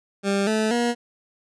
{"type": "tone with pitch steps", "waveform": "20% pulse", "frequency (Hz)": [198.4, 217.6, 238.7], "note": ["G3", "A3", "A#3"], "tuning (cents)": [21, -19, 41], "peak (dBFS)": -15, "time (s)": [0.23, 0.95], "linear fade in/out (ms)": 50, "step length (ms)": 240, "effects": ["resampled to 22050 Hz"]}